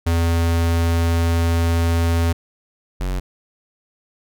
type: tone pair in turn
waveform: square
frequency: 83.9 / 46.04 Hz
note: E2 / F#1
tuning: +31 / -8 cents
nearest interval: minor seventh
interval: 1039 cents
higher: first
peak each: -16 / -21 dBFS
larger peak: first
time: 0.06-2.33 / 3-3.2 s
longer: first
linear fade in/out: 10 ms
effects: none